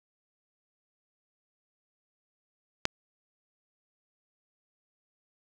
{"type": "click", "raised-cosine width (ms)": 0.2, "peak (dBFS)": -7, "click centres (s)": 2.854, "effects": ["7-bit"]}